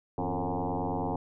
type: tone with frequency modulation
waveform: sine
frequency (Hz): 277.9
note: C#4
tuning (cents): +4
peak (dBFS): -28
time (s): 0.18-1.16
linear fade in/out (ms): 2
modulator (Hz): 89.3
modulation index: 7.2
effects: none